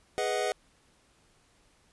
square chord, G# minor seventh, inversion none, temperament equal with one note detuned, 415.3 / 493.9 / 627.7 / 740 Hz, G#4 / B4 / D#5 / F#5, 0 / 0 / +15 / 0 cents, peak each -34 dBFS, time 0.18-0.52 s, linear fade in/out 0 ms, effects pink hiss -65 dBFS RMS until 1.92 s + resampled to 24000 Hz

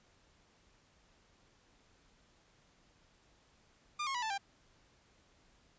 sawtooth tone with pitch steps, 1203 / 1084.2 / 977.1 / 880.6 / 793.7 Hz, D6 / C#6 / B5 / A5 / G5, +41 / -39 / -19 / +1 / +21 cents, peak -31 dBFS, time 3.99-4.38 s, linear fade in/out 10 ms, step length 78 ms, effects pink hiss -68 dBFS RMS until 5.78 s + resampled to 16000 Hz

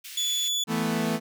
pink high-pass noise, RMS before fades -41 dBFS, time 0.04-0.49 s, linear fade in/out 10 ms, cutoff 2200 Hz, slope 24 dB/octave
30% pulse tone, 3442 Hz, A7, 39 cents flat, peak -22 dBFS, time 0.17-0.64 s, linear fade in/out 5 ms
sawtooth chord, E suspended fourth, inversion none, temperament equal, 164.81 / 220 / 246.9 Hz, E3 / A3 / B3, 0 / 0 / 0 cents, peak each -26 / -23 / -26 dBFS, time 0.67-1.2 s, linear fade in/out 50 ms
effects none

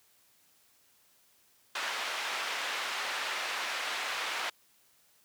white band-pass noise, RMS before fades -35 dBFS, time 1.75-4.5 s, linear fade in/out 5 ms, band 700 to 2800 Hz, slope 12 dB/octave, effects white hiss -66 dBFS RMS until 5.24 s + high-pass 60 Hz 12 dB/octave

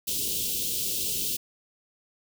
white band-stop noise, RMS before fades -29 dBFS, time 0.07-1.37 s, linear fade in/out 10 ms, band 500 to 2800 Hz, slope 48 dB/octave, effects none

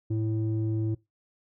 square tone with low-pass filter, 109.9 Hz, A2, 2 cents flat, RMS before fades -28 dBFS, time 0.1-0.95 s, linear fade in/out 10 ms, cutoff 270 Hz, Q 6.6, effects noise-tail reverb RT60 0.2 s tail -21 dB re dry

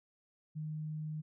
sine tone, 154.3 Hz, D#3, 14 cents flat, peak -37 dBFS, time 0.55-1.22 s, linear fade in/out 20 ms, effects none

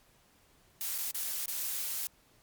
blue noise with dropouts, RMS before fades -35 dBFS, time 0.81-2.07 s, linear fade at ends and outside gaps 0 ms, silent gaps 0.98-0.985 / 1.11-1.146 / 1.458-1.481 s, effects pink hiss -65 dBFS RMS until 2.42 s + MP3 96 kbps

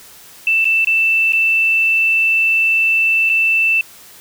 sine tone with dropouts, 2660 Hz, E7, 15 cents sharp, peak -11 dBFS, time 0.47-3.81 s, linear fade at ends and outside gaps 2 ms, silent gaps 0.645-0.653 / 0.847-0.871 / 1.323-1.332 / 3.293-3.297 s, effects white hiss -41 dBFS RMS until 4.2 s

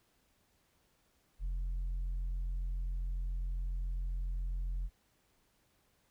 sine tone with tanh clipping, 43.65 Hz, F1, in tune, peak -34 dBFS, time 1.39-4.9 s, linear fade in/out 50 ms, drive 2 dB, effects pink hiss -73 dBFS RMS until 6.1 s

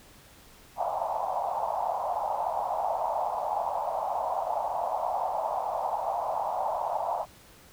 white band-pass noise, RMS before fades -30 dBFS, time 0.76-7.26 s, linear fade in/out 50 ms, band 630 to 920 Hz, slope 48 dB/octave, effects pink hiss -54 dBFS RMS until 7.72 s

